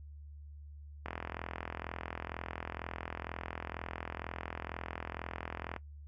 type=click train; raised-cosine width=0.5 ms; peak=-23 dBFS; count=199; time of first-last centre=1.06-5.763 s; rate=42.1 Hz; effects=noise-tail reverb RT60 0.1 s tail -19 dB re dry + added 73 Hz sine -47 dBFS peak until 6.07 s